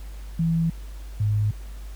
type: tone pair in turn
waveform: sine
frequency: 164.81 / 104.91 Hz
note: E3 / G#2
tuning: 0 / +18 cents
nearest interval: minor sixth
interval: 782 cents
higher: first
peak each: -19 dBFS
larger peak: neither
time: 0.39-0.7 / 1.2-1.51 s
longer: neither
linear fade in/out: 5 ms
effects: added 50 Hz sine -34 dBFS peak until 1.95 s + pink hiss -51 dBFS RMS until 1.95 s